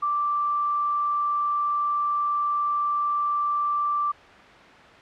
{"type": "tone", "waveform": "sine", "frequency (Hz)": 1173, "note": "D6", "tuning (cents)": -2, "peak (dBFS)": -21, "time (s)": [0.02, 4.12], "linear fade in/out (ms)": 10, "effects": ["white hiss -46 dBFS RMS until 5.01 s", "low-pass 2000 Hz 12 dB/octave"]}